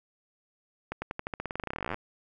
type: accelerating click train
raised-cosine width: 0.5 ms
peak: -18 dBFS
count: 28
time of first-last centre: 0.92-1.944 s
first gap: 100 ms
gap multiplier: 0.91
effects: none